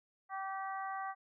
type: harmonic tone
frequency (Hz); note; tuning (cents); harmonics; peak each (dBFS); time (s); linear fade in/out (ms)
386.7; G4; -24; 2 / 3 / 4 / 5; -40 / -42 / -48 / -49; 0.29-1.15; 50
effects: none